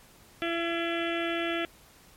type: harmonic tone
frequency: 337 Hz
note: E4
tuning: 38 cents sharp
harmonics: 1 / 2 / 4 / 5 / 6 / 7 / 8 / 9 / 10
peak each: -31 / -34 / -37 / -38 / -39 / -39 / -40 / -41 / -41 dBFS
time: 0.42-1.65 s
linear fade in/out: 0 ms
effects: pink hiss -56 dBFS RMS until 2.16 s + MP3 64 kbps